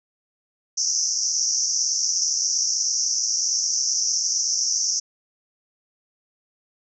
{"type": "band-pass noise", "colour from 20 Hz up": "white", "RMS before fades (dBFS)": -23, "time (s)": [0.77, 5], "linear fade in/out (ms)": 10, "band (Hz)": [5400, 6200], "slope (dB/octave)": 96, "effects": []}